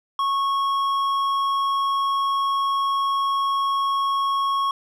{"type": "tone with hard clipping", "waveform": "triangle", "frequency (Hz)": 1100, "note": "C#6", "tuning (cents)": -14, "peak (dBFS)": -21, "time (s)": [0.19, 4.71], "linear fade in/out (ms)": 2, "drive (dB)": 10, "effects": ["resampled to 32000 Hz"]}